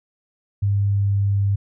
sine tone with pitch glide, 100.5 to 99.81 Hz, G2 to G2, +44 to +32 cents, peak -16 dBFS, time 0.62-1.56 s, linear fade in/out 10 ms, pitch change -12 cents, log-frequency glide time 0.78-1.16 s, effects none

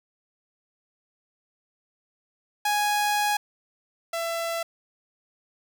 sawtooth tone pair in turn, 830.6 / 669.4 Hz, G#5 / E5, 0 / +26 cents, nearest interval major third, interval 374 cents, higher first, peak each -18 / -23 dBFS, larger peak first, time 2.65-3.37 / 4.13-4.63 s, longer first, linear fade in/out 5 ms, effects none

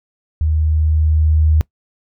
sine tone with level ramp, 77.78 Hz, D#2, in tune, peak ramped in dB -13 to -9 dBFS, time 0.41-1.61 s, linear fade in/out 0 ms, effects noise-tail reverb RT60 0.1 s tail -22 dB re dry

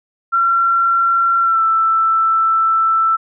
sine tone with pitch glide, 1363 to 1327.3 Hz, F6 to E6, -43 to +12 cents, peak -11 dBFS, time 0.32-3.17 s, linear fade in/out 20 ms, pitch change -45 cents, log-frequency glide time 1.42-1.63 s, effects none

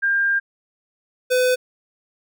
sine / square tone pair in turn, 1600 / 504 Hz, G6 / B4, +35 / +35 cents, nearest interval octave + minor sixth, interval 2000 cents, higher first, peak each -16 dBFS, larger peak neither, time 0.02-0.4 / 1.3-1.56 s, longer first, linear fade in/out 20 ms, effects none

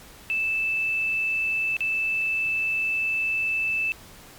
sine tone with dropouts, 2636 Hz, E7, 1 cent flat, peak -22 dBFS, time 0.3-3.92 s, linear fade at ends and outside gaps 0 ms, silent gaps 1.767-1.806 s, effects pink hiss -47 dBFS RMS until 4.38 s + MP3 96 kbps

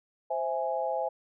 sine chord, C augmented, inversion none, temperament equal, 523.3 / 659.3 / 830.6 Hz, C5 / E5 / G#5, 0 / 0 / 0 cents, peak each -32 dBFS, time 0.3-1.09 s, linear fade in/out 10 ms, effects none

